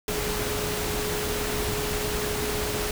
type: tone in noise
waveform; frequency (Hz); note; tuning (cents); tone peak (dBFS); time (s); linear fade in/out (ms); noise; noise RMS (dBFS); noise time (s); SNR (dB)
sine; 420.2; G#4; +20; -31; 0.08-2.91; 2; pink; -29; 0.08-2.91; -5
effects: none